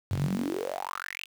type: tone with high-pass filter sweep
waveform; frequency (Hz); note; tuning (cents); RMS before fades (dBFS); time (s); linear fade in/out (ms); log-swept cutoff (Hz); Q
sawtooth; 46.25; F#1; 0; -32; 0.1-1.26; 20; 97 to 3000; 9.2
effects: 8-bit